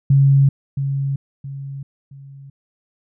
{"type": "tone with echo", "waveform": "sine", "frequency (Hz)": 137.9, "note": "C#3", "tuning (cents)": -9, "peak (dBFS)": -9, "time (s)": [0.1, 0.49], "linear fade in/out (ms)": 5, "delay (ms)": 670, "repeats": 3, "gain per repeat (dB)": -9, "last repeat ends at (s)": 2.5, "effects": []}